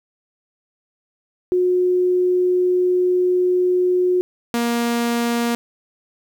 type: tone pair in turn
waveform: sine / sawtooth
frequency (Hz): 362.4 / 235.9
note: F#4 / A#3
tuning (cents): -36 / +21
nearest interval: perfect fifth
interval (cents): 743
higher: first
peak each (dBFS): -14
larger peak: neither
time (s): 1.52-4.21 / 4.54-5.55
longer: first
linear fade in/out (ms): 0
effects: 9-bit